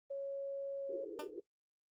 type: tone with pitch glide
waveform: sine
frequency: 553 to 547.6 Hz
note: C#5 to C#5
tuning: -4 to -21 cents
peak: -38 dBFS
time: 0.1-1.05 s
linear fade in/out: 10 ms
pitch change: -17 cents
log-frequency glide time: 0.79-0.93 s
type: band-pass noise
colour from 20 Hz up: white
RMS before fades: -46 dBFS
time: 0.89-1.4 s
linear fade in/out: 5 ms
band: 320 to 480 Hz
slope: 96 dB/octave
type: tone with exponential decay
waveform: 15% pulse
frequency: 300 Hz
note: D4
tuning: 37 cents sharp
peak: -32 dBFS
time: 1.19-1.31 s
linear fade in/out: 5 ms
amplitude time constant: 24 ms
effects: noise-tail reverb RT60 0.1 s tail -18 dB re dry + Opus 24 kbps